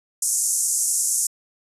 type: band-pass noise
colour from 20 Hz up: pink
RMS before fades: -22 dBFS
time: 0.22-1.27 s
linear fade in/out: 5 ms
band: 6300 to 11000 Hz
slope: 48 dB/octave
effects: resampled to 32000 Hz